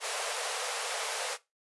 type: high-pass noise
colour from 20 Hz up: pink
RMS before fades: -34 dBFS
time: 0-1.38 s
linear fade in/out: 50 ms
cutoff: 440 Hz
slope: 96 dB/octave
effects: noise-tail reverb RT60 0.2 s tail -17 dB re dry + resampled to 24000 Hz